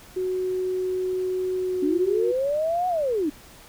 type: tone with pitch glide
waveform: sine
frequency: 370 to 366.8 Hz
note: F#4 to F#4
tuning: 0 to -15 cents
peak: -23 dBFS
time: 0.16-2.32 s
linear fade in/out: 10 ms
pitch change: -15 cents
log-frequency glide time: 1.57-1.8 s
type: linear two-way sweep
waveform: sine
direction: up then down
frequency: 277.8 to 740 to 277.8 Hz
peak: -21 dBFS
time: 1.82-3.3 s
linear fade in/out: 10 ms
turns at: 2.88 s
effects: pink hiss -48 dBFS RMS until 3.68 s